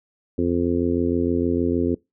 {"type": "harmonic tone", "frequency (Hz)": 86.5, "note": "F2", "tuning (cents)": -16, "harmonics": [1, 2, 3, 4, 5, 6], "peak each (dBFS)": [-28, -31, -22, -24, -26, -34], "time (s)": [0.38, 1.95], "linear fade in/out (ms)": 5, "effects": ["noise-tail reverb RT60 0.2 s tail -23 dB re dry"]}